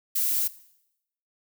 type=noise; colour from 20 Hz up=violet; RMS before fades=-25 dBFS; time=0.15-0.48 s; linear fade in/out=10 ms; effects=noise-tail reverb RT60 0.8 s tail -18 dB re dry